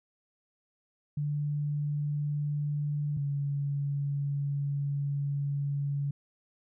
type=tone pair in turn; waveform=sine; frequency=146.83 / 141.79 Hz; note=D3 / C#3; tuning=0 / +40 cents; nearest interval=minor second; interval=60 cents; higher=first; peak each=-28 dBFS; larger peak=neither; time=1.17-3.17 / 3.17-6.11 s; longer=second; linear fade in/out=5 ms; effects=none